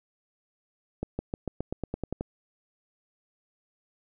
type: accelerating click train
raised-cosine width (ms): 2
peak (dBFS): -17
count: 11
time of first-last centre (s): 1.03-2.209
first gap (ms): 160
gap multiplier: 0.93
effects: none